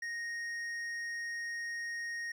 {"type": "tone with hard clipping", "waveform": "sine", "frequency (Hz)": 1864.7, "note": "A#6", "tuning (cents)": 0, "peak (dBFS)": -38, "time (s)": [0.02, 2.32], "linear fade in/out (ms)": 5, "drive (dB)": 7, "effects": []}